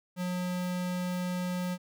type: tone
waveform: square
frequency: 180.2 Hz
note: F#3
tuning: 45 cents flat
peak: -31 dBFS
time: 0.16-1.78 s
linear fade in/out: 50 ms
effects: none